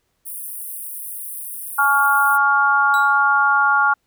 pink high-pass noise, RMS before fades -31 dBFS, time 0.25-2.38 s, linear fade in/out 20 ms, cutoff 9100 Hz, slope 96 dB/octave
harmonic tone, 280.8 Hz, C#4, 22 cents sharp, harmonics 3 / 4 / 5, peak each -19 / -19 / -15 dBFS, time 1.78-3.94 s, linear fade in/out 10 ms
sawtooth tone with exponential decay, 3913 Hz, B7, 17 cents flat, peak -24 dBFS, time 2.94-3.21 s, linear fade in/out 0 ms, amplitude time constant 58 ms
effects pink hiss -69 dBFS RMS until 4.06 s

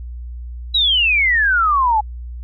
sine exponential sweep, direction down, 3955 to 830.6 Hz, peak -12 dBFS, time 0.74-2.01 s, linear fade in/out 10 ms, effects added 60 Hz sine -27 dBFS peak until 2.43 s

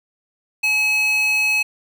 square tone with high-pass filter, 853 Hz, G#5, 46 cents sharp, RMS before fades -18 dBFS, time 0.63-1.63 s, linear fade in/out 10 ms, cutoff 2300 Hz, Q 5.9, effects none

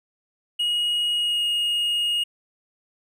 triangle tone with pitch glide, 2888 to 2865 Hz, F#7 to F7, -43 to +44 cents, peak -19 dBFS, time 0.59-2.24 s, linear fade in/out 10 ms, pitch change -13 cents, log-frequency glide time 1.14-1.46 s, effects none

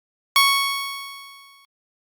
15% pulse tone with exponential decay, 1108.7 Hz, C#6, in tune, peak -5 dBFS, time 0.36-1.65 s, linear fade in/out 1 ms, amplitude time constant 280 ms, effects Opus 48 kbps

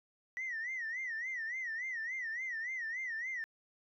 sine tone with vibrato, 1931 Hz, B6, 39 cents flat, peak -35 dBFS, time 0.37-3.44 s, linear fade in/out 0 ms, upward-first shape sine, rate 3.5 Hz, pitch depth 150 cents each way, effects tanh soft clip ceiling -33 dBFS

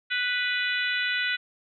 harmonic tone, 493.9 Hz, B4, in tune, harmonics 3 / 4 / 5 / 6 / 7 / 8, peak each -28 / -30 / -32 / -34 / -35 / -36 dBFS, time 0.1-1.37 s, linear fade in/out 20 ms, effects none

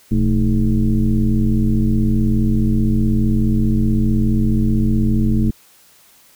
sine tone with frequency modulation, 123.47 Hz, B2, in tune, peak -12 dBFS, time 0.11-5.51 s, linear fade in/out 10 ms, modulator 95.3 Hz, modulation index 1.6, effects white hiss -50 dBFS RMS until 6.35 s

